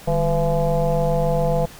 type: tone with frequency modulation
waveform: sine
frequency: 326.4 Hz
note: E4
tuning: 17 cents flat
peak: -16 dBFS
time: 0.07-1.66 s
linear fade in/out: 10 ms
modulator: 175 Hz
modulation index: 2.4
effects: pink hiss -42 dBFS RMS until 1.79 s